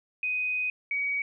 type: tone pair in turn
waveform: sine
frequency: 2500 / 2260 Hz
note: D#7 / C#7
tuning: +8 / +33 cents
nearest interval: major second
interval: 175 cents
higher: first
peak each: -26 dBFS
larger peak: neither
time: 0.23-0.7 / 0.91-1.22 s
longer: first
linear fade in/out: 2 ms
effects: none